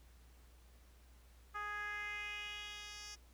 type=tone with band-pass filter sweep; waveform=10% pulse; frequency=415.3 Hz; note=G#4; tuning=in tune; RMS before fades=-45 dBFS; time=1.54-3.16 s; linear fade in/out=20 ms; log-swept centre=1300 to 5200 Hz; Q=3; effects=added 60 Hz sine -60 dBFS peak until 3.33 s + pink hiss -69 dBFS RMS until 3.33 s